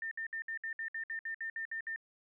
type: tone bursts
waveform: sine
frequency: 1805 Hz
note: A6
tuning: 44 cents sharp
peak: -36 dBFS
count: 13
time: 0.02-1.961 s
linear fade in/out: 2 ms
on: 93 ms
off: 61 ms
effects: none